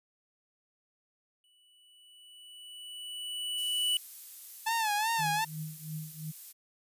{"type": "tone with exponential growth", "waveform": "square", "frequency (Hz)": 2960, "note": "F#7", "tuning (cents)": 0, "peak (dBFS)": -26, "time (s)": [1.44, 3.97], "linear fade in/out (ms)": 1, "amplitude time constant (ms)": 550}
{"type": "noise", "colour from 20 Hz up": "violet", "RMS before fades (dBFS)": -44, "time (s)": [3.57, 6.53], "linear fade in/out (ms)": 20}
{"type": "tone with vibrato", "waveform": "sawtooth", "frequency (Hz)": 871, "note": "A5", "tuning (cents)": -18, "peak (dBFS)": -24, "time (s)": [4.66, 5.45], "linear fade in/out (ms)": 10, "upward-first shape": "sine", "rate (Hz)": 2.7, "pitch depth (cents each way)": 100}
{"type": "tone with tremolo", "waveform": "sine", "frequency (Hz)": 155.56, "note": "D#3", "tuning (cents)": 0, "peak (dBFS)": -34, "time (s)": [5.18, 6.32], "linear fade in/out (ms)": 20, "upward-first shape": "triangle", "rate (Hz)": 2.9, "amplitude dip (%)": 95}
{"effects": ["resampled to 32000 Hz"]}